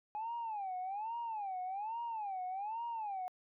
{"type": "tone with vibrato", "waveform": "sine", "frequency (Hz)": 830.6, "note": "G#5", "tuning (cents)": 0, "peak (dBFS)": -36, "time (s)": [0.15, 3.28], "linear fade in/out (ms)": 0, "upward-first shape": "sine", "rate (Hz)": 1.2, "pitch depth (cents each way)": 220, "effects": ["tanh soft clip ceiling -34 dBFS"]}